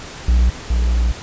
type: tone pair in turn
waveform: triangle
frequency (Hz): 60.4 / 58.95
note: B1 / A#1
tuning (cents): -38 / +20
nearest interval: unison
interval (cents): 42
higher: first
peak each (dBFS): -8 / -11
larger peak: first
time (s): 0.28-0.5 / 0.7-1.12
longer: second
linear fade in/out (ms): 5
effects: pink hiss -33 dBFS RMS until 1.22 s + resampled to 16000 Hz